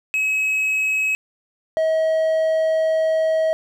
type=tone pair in turn; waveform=triangle; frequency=2560 / 638.6 Hz; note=D#7 / D#5; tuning=+49 / +45 cents; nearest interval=2 octaves; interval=2404 cents; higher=first; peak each=-16 / -14 dBFS; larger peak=second; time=0.14-1.15 / 1.77-3.53 s; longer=second; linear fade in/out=0 ms; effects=none